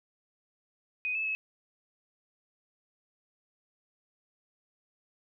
sine tone with pitch steps, 2499 / 2610 / 2583 Hz, D#7 / E7 / E7, +7 / -18 / -36 cents, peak -29 dBFS, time 1.05-1.35 s, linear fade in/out 0 ms, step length 100 ms, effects none

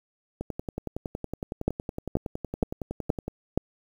two click trains, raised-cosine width 2 ms, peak -18 / -9 dBFS, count 32 / 5, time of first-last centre 0.41-3.28 / 1.68-3.576 s, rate 10.8 / 2.11 Hz, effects 8-bit

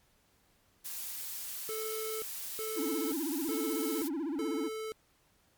blue noise, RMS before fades -40 dBFS, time 0.84-4.09 s, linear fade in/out 20 ms
square tone bursts, 437.8 Hz, A4, 9 cents flat, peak -37 dBFS, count 4, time 1.69-4.92 s, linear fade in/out 0 ms, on 530 ms, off 370 ms
triangle tone with vibrato, 304.2 Hz, D#4, 39 cents flat, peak -30 dBFS, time 2.76-4.69 s, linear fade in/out 20 ms, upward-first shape sine, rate 16 Hz, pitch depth 210 cents each way
effects pink hiss -69 dBFS RMS until 5.57 s + MP3 96 kbps

